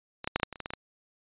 clicks, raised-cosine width 0.3 ms, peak -21 / -13 / -8 / -20 / -7 / -23 / -29 / -19 / -17 / -21 / -18 dBFS, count 11, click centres 0.244 / 0.275 / 0.36 / 0.399 / 0.432 / 0.527 / 0.558 / 0.603 / 0.659 / 0.705 / 0.736 s, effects resampled to 8000 Hz

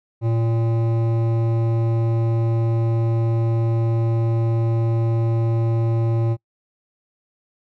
sine tone with hard clipping, 114.6 Hz, A#2, 29 cents flat, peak -19 dBFS, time 0.21-6.37 s, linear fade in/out 50 ms, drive 13 dB, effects noise-tail reverb RT60 0.1 s tail -26 dB re dry

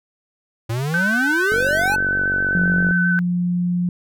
square exponential sweep, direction up, 109.9 to 877 Hz, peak -21 dBFS, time 0.69-1.96 s, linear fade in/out 10 ms
sine tone with vibrato, 1521 Hz, F#6, 47 cents sharp, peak -17 dBFS, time 0.94-3.19 s, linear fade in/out 0 ms, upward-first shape square, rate 7.6 Hz, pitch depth 16 cents each way
click train, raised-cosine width 2 ms, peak -15 dBFS, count 67, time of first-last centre 1.52-2.909 s, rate 47.5 Hz
sine tone, 176.9 Hz, F3, 23 cents sharp, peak -17 dBFS, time 2.55-3.89 s, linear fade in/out 2 ms
effects none

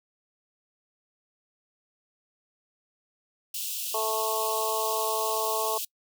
white high-pass noise, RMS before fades -33 dBFS, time 3.54-5.85 s, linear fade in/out 5 ms, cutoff 2600 Hz, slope 96 dB/octave
harmonic tone, 220 Hz, A3, in tune, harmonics 2 / 3 / 4 / 5, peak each -32 / -32 / -32 / -32 dBFS, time 3.94-5.78 s, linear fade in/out 5 ms
effects noise-tail reverb RT60 0.1 s tail -25 dB re dry

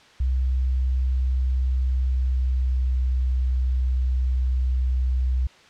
sine tone with pitch glide, 64.3 to 63.52 Hz, C2 to B1, -30 to +49 cents, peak -19 dBFS, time 0.2-5.47 s, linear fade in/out 5 ms, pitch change -21 cents, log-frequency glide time 1.66-3 s, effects white hiss -51 dBFS RMS until 5.69 s + low-pass 4000 Hz 12 dB/octave

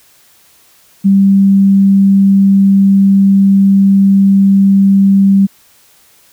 sine tone, 196 Hz, G3, in tune, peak -4 dBFS, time 1.04-5.47 s, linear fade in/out 20 ms, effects white hiss -47 dBFS RMS until 6.32 s

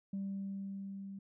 sine tone with level ramp, 196 Hz, G3, in tune, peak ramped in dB -34 to -43 dBFS, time 0.13-1.19 s, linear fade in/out 5 ms, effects tanh soft clip ceiling -33 dBFS

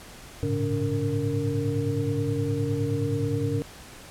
sine tone cluster, 102.7 / 112.3 / 140.8 / 285.4 / 461.6 Hz, G#2 / A2 / C#3 / D4 / A#4, -19 / +36 / +27 / -49 / -17 cents, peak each -30 dBFS, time 0.43-3.62 s, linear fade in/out 0 ms, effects pink hiss -45 dBFS RMS until 4.1 s + low-pass 12000 Hz 12 dB/octave

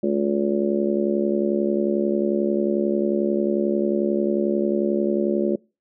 harmonic tone, 71.2 Hz, C#2, 47 cents sharp, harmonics 3 / 4 / 5 / 6 / 7 / 8, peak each -23 / -31 / -22 / -30 / -32 / -27 dBFS, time 0.03-5.56 s, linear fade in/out 5 ms, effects noise-tail reverb RT60 0.3 s tail -25 dB re dry

